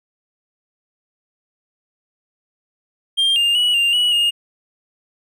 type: tone with pitch steps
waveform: triangle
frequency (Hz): 3195 / 2807 / 2931 / 2793 / 2931 / 2842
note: G7 / F7 / F#7 / F7 / F#7 / F7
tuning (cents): +32 / +8 / -17 / -1 / -17 / +30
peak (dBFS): -12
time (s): 3.17-4.31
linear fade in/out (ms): 20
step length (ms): 190
effects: none